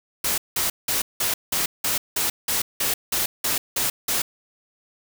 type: noise bursts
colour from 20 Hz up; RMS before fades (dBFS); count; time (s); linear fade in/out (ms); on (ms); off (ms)
white; -23; 13; 0.24-4.22; 5; 140; 180
effects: none